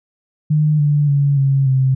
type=tone with pitch steps; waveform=sine; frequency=152 / 146.74 / 141.66 / 136.75 / 132.02 Hz; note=D#3 / D3 / C#3 / C#3 / C3; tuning=-40 / -1 / +38 / -23 / +16 cents; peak=-11 dBFS; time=0.5-1.95 s; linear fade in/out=10 ms; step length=290 ms; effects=none